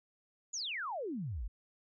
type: exponential sweep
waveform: sine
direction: down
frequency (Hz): 7150 to 42.6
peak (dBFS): -36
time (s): 0.53-1.48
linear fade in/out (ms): 10
effects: none